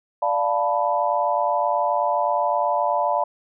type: chord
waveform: sine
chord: B half-diminished seventh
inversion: first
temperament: equal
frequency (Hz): 587.3 / 698.5 / 880 / 987.8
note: D5 / F5 / A5 / B5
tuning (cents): 0 / 0 / 0 / 0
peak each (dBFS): -24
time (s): 0.22-3.24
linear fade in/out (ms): 5
effects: none